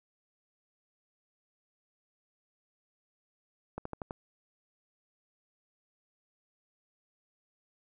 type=slowing click train; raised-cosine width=1 ms; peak=-23 dBFS; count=5; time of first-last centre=3.78-4.109 s; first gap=74 ms; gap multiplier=1.07; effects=none